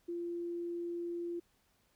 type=tone; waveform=sine; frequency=344.4 Hz; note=F4; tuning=24 cents flat; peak=-36 dBFS; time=0.08-1.4 s; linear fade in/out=10 ms; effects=pink hiss -73 dBFS RMS until 1.95 s